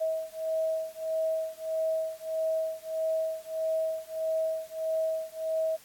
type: beating tone pair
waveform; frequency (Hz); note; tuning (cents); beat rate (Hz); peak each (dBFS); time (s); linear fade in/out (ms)
sine; 640 / 641.6; D#5 / E5; +49 / -47; 1.6; -31 / -31; 0-5.77; 20
effects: white hiss -55 dBFS RMS until 5.84 s + AAC 64 kbps